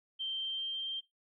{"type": "tone with pitch glide", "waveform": "sine", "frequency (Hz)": [3136, 3160], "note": ["G7", "G7"], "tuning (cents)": [0, 13], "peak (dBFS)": -34, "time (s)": [0.19, 1.01], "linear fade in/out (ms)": 20, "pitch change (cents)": 13, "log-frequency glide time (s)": [0.37, 0.88], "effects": ["noise-tail reverb RT60 0.2 s tail -20 dB re dry"]}